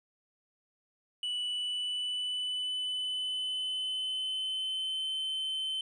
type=tone with pitch glide; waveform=triangle; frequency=2960 to 3073 Hz; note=F#7 to G7; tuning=0 to -35 cents; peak=-30 dBFS; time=1.23-5.81 s; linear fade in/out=2 ms; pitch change=+65 cents; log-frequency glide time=1.43-5.09 s; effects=resampled to 22050 Hz